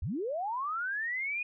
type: linear sweep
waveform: sine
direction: up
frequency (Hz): 53.6 to 2489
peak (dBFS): -31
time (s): 0.02-1.43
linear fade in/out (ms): 5
effects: none